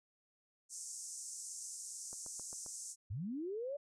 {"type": "band-pass noise", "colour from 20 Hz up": "white", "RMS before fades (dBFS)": -47, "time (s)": [0.69, 2.96], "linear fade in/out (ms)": 50, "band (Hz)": [5800, 9000], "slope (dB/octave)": 48}
{"type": "click train", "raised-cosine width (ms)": 1, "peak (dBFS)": -40, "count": 5, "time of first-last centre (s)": [2.13, 2.663], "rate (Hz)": 7.51}
{"type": "linear sweep", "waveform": "sine", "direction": "up", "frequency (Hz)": [82.3, 588], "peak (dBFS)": -38, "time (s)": [3.1, 3.77], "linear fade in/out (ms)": 10}
{"effects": []}